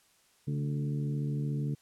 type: harmonic tone with a mistuned harmonic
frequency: 73.42 Hz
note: D2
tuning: in tune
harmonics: 2 / 3 / 4 / 5 / 6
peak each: -30 / -39 / -41 / -49 / -47 dBFS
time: 0.47-1.75 s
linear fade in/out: 10 ms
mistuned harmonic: 2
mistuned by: -48 cents
effects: white hiss -66 dBFS RMS until 1.81 s + low-pass 11000 Hz 12 dB/octave